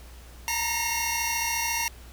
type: tone cluster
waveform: sawtooth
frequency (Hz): 911 / 945 / 2160 / 2751 / 5790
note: A#5 / A#5 / C#7 / F7 / F#8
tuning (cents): -40 / +23 / -45 / -27 / -38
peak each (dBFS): -29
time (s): 0.48-1.88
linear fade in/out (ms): 0
effects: added 60 Hz sine -44 dBFS peak until 2.12 s + pink hiss -51 dBFS RMS until 2.12 s